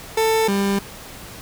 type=tone pair in turn; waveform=30% pulse; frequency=444.1 / 198.68 Hz; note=A4 / G3; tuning=+16 / +24 cents; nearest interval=octave + major second; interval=1392 cents; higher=first; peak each=-13 / -15 dBFS; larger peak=first; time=0.17-0.48 / 0.48-0.79 s; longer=neither; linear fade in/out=5 ms; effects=pink hiss -38 dBFS RMS until 1.41 s